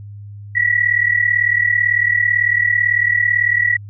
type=tone pair together; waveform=sine; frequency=1914 / 1952 Hz; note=A#6 / B6; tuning=+45 / -21 cents; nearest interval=unison; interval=34 cents; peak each=-16 / -15 dBFS; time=0.55-3.77 s; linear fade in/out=10 ms; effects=added 102 Hz sine -31 dBFS peak until 3.89 s